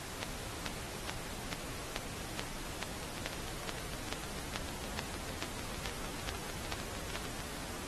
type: two click trains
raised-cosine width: 0.2 ms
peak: -24 / -16 dBFS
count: 30 / 17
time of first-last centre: 3.03-7.404 / 0.23-7.156 s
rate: 6.63 / 2.31 Hz
effects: pink hiss -44 dBFS RMS until 7.87 s + AAC 32 kbps